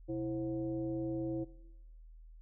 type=tone with frequency modulation; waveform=sine; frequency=329.6 Hz; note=E4; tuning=in tune; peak=-34 dBFS; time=0.08-1.45 s; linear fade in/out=20 ms; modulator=201 Hz; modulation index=0.83; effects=noise-tail reverb RT60 1.0 s tail -20 dB re dry + added 40 Hz sine -51 dBFS peak until 2.41 s